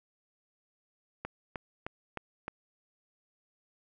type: click train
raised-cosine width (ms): 0.5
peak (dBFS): -21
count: 5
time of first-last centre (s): 1.25-2.481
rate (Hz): 3.25
effects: none